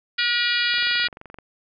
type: harmonic tone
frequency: 480.2 Hz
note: B4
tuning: 49 cents flat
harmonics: 3 / 4 / 5 / 6 / 7 / 8 / 9 / 10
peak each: -25 / -26 / -27 / -28 / -28 / -29 / -30 / -30 dBFS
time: 0.18-1.08 s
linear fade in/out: 10 ms
type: click train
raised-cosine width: 0.5 ms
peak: -25 dBFS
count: 16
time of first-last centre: 0.74-1.387 s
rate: 23.2 Hz
effects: none